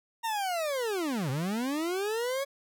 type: linear two-way sweep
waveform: 40% pulse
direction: down then up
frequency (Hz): 932.3 to 124.1 to 563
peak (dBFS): -28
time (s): 0.23-2.45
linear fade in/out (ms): 20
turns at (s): 1.3
effects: none